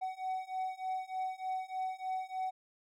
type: beating tone pair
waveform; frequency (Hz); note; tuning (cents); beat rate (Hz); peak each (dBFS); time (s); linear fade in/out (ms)
triangle; 749 / 752.3; F#5 / F#5; +21 / +29; 3.3; -37 / -36; 0.01-2.51; 20
effects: none